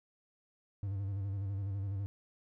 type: tone with vibrato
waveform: triangle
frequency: 98.6 Hz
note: G2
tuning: 11 cents sharp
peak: -32 dBFS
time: 0.83-2.06 s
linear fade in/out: 0 ms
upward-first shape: square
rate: 12 Hz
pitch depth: 45 cents each way
effects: none